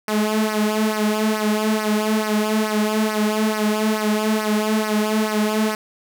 sawtooth tone with flanger, 214.6 Hz, A3, 43 cents flat, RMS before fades -20 dBFS, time 0.08-5.75 s, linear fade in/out 2 ms, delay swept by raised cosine 0.27 to 4.17 ms, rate 2.3 Hz, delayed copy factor -0.75, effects none

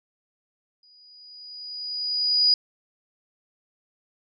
sine tone with exponential growth, 4915 Hz, D#8, 22 cents flat, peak -14 dBFS, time 0.83-2.54 s, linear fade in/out 2 ms, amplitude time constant 370 ms, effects none

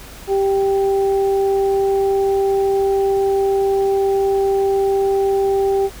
sine tone pair together, 392 / 783.4 Hz, G4 / G5, 0 / -1 cents, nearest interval octave, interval 1199 cents, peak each -14 / -23 dBFS, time 0.27-5.9 s, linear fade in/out 50 ms, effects added 52 Hz sine -40 dBFS peak until 6 s + pink hiss -38 dBFS RMS until 6 s

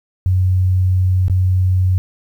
sine tone with dropouts, 92.5 Hz, F#2, in tune, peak -11 dBFS, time 0.26-1.98 s, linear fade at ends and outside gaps 0 ms, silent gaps 1.282-1.298 s, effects 8-bit

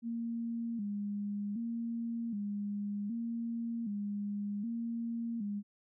sine tone with vibrato, 217.7 Hz, A3, 18 cents flat, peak -34 dBFS, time 0.02-5.63 s, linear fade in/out 50 ms, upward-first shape square, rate 0.65 Hz, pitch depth 110 cents each way, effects none

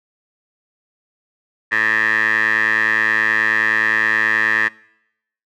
15% pulse tone with band-pass filter, 109.5 Hz, A2, 8 cents flat, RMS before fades -17 dBFS, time 1.71-4.69 s, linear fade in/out 20 ms, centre 1800 Hz, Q 9, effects noise-tail reverb RT60 0.8 s tail -22 dB re dry

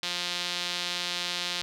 sawtooth tone with band-pass filter, 176.4 Hz, F3, 18 cents sharp, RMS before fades -32 dBFS, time 0.03-1.62 s, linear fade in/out 0 ms, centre 3900 Hz, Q 2.1, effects none

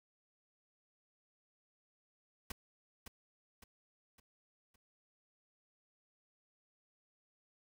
pink noise with echo, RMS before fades -42 dBFS, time 2.5-2.52 s, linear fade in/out 5 ms, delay 560 ms, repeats 4, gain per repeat -7 dB, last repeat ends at 4.76 s, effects none

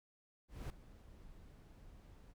brown noise with ADSR envelope, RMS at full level -41 dBFS, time 0.48-2.34 s, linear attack 220 ms, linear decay 3 ms, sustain -17 dB, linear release 33 ms, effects none

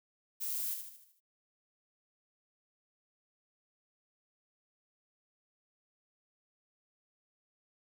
violet noise with echo, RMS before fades -37 dBFS, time 0.4-0.75 s, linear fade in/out 20 ms, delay 76 ms, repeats 6, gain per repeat -6 dB, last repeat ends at 1.206 s, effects none

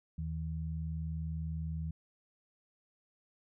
sine tone pair together, 80 / 160 Hz, D#2 / D#3, +49 / +49 cents, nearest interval octave, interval 1200 cents, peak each -37 / -38 dBFS, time 0.18-1.91 s, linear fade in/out 5 ms, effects none

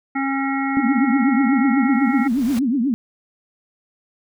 harmonic tone, 272.3 Hz, C#4, 31 cents flat, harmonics 1 / 3 / 5 / 7 / 8, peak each -21 / -26 / -28 / -29 / -30 dBFS, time 0.15-2.28 s, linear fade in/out 10 ms
sine tone with vibrato, 254.4 Hz, C4, 48 cents flat, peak -16 dBFS, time 0.77-2.94 s, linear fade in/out 0 ms, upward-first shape triangle, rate 8.2 Hz, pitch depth 280 cents each way
pink noise with exponential growth, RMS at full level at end -31 dBFS, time 1.76-2.59 s, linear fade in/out 1 ms, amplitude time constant 180 ms
effects none

